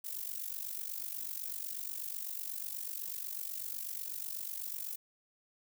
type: noise with amplitude modulation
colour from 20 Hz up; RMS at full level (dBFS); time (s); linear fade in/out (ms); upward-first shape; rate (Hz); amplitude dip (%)
violet; -37; 0.04-4.96; 10; sine; 48.1; 80
effects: none